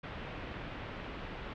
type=low-pass noise; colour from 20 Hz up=pink; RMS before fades=-43 dBFS; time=0.03-1.54 s; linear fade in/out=10 ms; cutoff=3100 Hz; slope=24 dB/octave; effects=none